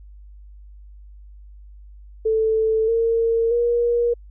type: tone with pitch steps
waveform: sine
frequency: 441.2 / 457.8 / 475.1 Hz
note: A4 / A#4 / A#4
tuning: +5 / -31 / +33 cents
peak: -16 dBFS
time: 2.25-4.14 s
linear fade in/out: 10 ms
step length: 630 ms
effects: added 50 Hz sine -40 dBFS peak until 4.3 s